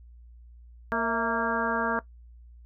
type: harmonic tone with a mistuned harmonic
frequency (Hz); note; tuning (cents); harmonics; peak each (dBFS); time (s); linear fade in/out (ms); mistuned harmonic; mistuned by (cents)
231.1; A#3; -15; 1 / 2 / 3 / 4 / 5 / 6 / 7; -32 / -32 / -32 / -32 / -32 / -32 / -32; 0.92-1.99; 0; 3; -81
effects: noise-tail reverb RT60 0.1 s tail -17 dB re dry + added 59 Hz sine -47 dBFS peak until 2.65 s